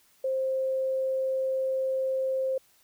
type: tone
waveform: sine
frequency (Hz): 527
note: C5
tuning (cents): +12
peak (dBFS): -25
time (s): 0.24-2.58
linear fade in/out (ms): 5
effects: white hiss -63 dBFS RMS until 2.83 s